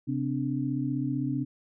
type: tone cluster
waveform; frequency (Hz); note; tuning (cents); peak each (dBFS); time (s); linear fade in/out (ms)
sine; 134.1 / 255.4 / 291; C3 / C4 / D4; +43 / -42 / -16; -31; 0.07-1.45; 20
effects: none